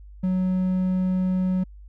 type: tone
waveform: triangle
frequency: 185 Hz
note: F#3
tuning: in tune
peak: -18 dBFS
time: 0.23-1.64 s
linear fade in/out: 10 ms
effects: added 50 Hz sine -41 dBFS peak until 1.88 s